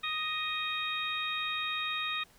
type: harmonic tone with a mistuned harmonic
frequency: 622.3 Hz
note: D#5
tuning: in tune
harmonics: 2 / 3 / 4 / 5 / 6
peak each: -37 / -40 / -36 / -45 / -36 dBFS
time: 0.03-2.24 s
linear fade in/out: 10 ms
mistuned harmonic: 5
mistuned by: +56 cents
effects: pink hiss -61 dBFS RMS until 2.38 s